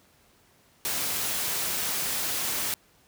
white noise, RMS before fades -29 dBFS, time 0.85-2.74 s, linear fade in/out 0 ms, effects pink hiss -61 dBFS RMS until 3.07 s + high-pass 60 Hz 12 dB/octave

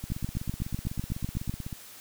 two click trains, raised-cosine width 5 ms, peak -23 / -17 dBFS, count 28 / 12, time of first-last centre 0.04-1.728 / 0.12-1.495 s, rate 16 / 8 Hz, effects white hiss -48 dBFS RMS until 2 s

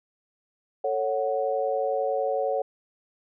sine chord, F# minor, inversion first, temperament just, 444 / 555 / 740 Hz, A4 / C#5 / F#5, +16 / +2 / 0 cents, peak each -29 / -26 / -29 dBFS, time 0.84-2.62 s, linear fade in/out 5 ms, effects none

